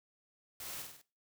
white noise with echo, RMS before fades -45 dBFS, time 0.6-0.82 s, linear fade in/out 2 ms, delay 49 ms, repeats 4, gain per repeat -4 dB, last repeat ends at 1.016 s, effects noise-tail reverb RT60 0.3 s tail -19 dB re dry

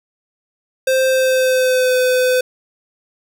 square tone with pitch glide, 523.3 to 506.6 Hz, C5 to B4, 0 to +44 cents, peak -13 dBFS, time 0.87-2.41 s, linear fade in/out 5 ms, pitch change -56 cents, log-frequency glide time 1.07-1.96 s, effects none

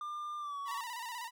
triangle tone with pitch glide, 1198 to 1124.2 Hz, D6 to C#6, +34 to +24 cents, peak -36 dBFS, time 0.01-0.81 s, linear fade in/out 2 ms, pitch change -110 cents, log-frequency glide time 0.39-0.59 s
sawtooth tone with vibrato, 950 Hz, A#5, 33 cents sharp, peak -36 dBFS, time 0.65-1.31 s, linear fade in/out 50 ms, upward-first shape square, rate 16 Hz, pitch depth 62 cents each way
effects none

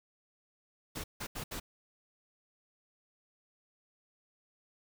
pink noise bursts at uneven times, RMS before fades -40 dBFS, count 4, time 0.95-1.04 / 1.2-1.27 / 1.35-1.44 / 1.51-1.6 s, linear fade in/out 10 ms, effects none

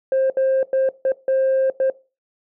sine tone bursts at uneven times, 530 Hz, C5, 22 cents sharp, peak -13 dBFS, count 6, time 0.12-0.3 / 0.37-0.63 / 0.73-0.89 / 1.05-1.12 / 1.28-1.7 / 1.8-1.9 s, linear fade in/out 2 ms, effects noise-tail reverb RT60 0.3 s tail -20 dB re dry + tanh soft clip ceiling -13 dBFS

